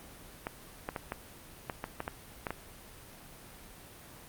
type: clicks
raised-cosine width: 0.5 ms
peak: -19 dBFS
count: 10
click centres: 0.469 / 0.889 / 0.962 / 1.121 / 1.698 / 1.841 / 2.004 / 2.079 / 2.468 / 2.506 s
effects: pink hiss -51 dBFS RMS until 4.28 s + Opus 32 kbps